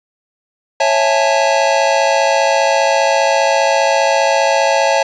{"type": "chord", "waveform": "square", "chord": "A major seventh", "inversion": "first", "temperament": "just", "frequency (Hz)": [550, 660, 825, 880], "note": ["C#5", "E5", "G#5", "A5"], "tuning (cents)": [-14, 2, -12, 0], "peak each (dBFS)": [-16, -17, -20, -17], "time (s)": [0.8, 5.03], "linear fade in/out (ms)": 5, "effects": ["resampled to 16000 Hz", "7-bit"]}